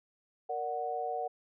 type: chord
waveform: sine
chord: Bb augmented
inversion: none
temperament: equal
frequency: 466.2 / 587.3 / 740 Hz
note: Bb4 / D5 / F#5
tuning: 0 / 0 / 0 cents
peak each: -38 / -40 / -34 dBFS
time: 0.49-1.28 s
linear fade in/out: 10 ms
effects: none